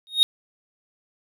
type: tone with exponential growth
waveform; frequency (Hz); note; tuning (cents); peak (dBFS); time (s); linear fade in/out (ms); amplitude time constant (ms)
triangle; 3729; A#7; 0; -8; 0.07-0.23; 0; 33
effects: none